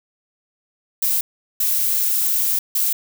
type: noise bursts at uneven times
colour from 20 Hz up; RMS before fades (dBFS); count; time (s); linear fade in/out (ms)
violet; -19; 3; 1.02-1.21 / 1.6-2.59 / 2.75-2.93; 5
effects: none